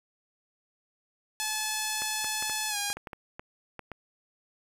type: tone with pitch glide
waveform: 5% pulse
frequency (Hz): 862 to 814.1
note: A5 to G#5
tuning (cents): -36 to -35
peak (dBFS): -17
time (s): 1.4-2.93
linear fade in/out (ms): 0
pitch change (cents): -99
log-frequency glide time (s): 2.69-2.77
type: clicks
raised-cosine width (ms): 0.5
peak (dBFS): -24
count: 11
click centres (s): 2.02 / 2.245 / 2.425 / 2.497 / 2.902 / 2.97 / 3.072 / 3.132 / 3.395 / 3.793 / 3.917
effects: 9-bit